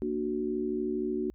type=chord; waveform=sine; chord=Bb augmented; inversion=none; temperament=equal with one note detuned; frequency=233.1 / 297.1 / 370 Hz; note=Bb3 / D4 / F#4; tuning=0 / +20 / 0 cents; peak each=-34 / -34 / -31 dBFS; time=0.02-1.3 s; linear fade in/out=0 ms; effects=added 60 Hz sine -53 dBFS peak until 1.34 s